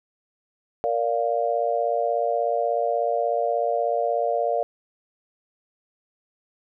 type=chord; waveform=sine; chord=Bb major; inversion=none; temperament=just; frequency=466.2 / 582.7 / 699.2 Hz; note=Bb4 / D5 / F5; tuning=0 / -14 / +2 cents; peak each=-26 / -25 / -24 dBFS; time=0.84-4.63 s; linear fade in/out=0 ms; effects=none